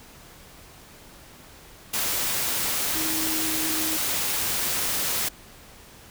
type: tone in noise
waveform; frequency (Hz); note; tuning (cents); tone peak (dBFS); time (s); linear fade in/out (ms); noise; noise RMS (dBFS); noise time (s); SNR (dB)
sine; 316.4; D#4; +29; -31; 2.95-3.97; 10; white; -26; 1.93-5.29; -8
effects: pink hiss -48 dBFS RMS until 6.1 s